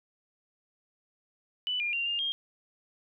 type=tone with pitch steps; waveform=sine; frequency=2983 / 2409 / 2772 / 2811 / 3223 Hz; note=F#7 / D7 / F7 / F7 / G7; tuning=+13 / +43 / -14 / +11 / +47 cents; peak=-28 dBFS; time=1.67-2.32 s; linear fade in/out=0 ms; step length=130 ms; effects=none